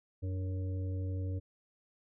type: harmonic tone with a mistuned harmonic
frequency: 92.5 Hz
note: F#2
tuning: in tune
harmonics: 1 / 3 / 5 / 6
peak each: -33 / -45 / -49 / -53 dBFS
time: 0.22-1.4 s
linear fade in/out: 20 ms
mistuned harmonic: 3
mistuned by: +72 cents
effects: none